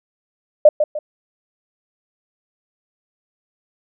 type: tone with echo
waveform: sine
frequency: 603 Hz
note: D5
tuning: 46 cents sharp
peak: -3 dBFS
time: 0.65-0.69 s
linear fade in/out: 5 ms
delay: 150 ms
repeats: 2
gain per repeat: -9 dB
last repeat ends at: 0.99 s
effects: none